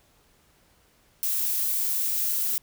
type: noise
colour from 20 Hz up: violet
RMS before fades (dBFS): -26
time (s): 1.23-2.58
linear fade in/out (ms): 0
effects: pink hiss -62 dBFS RMS until 2.62 s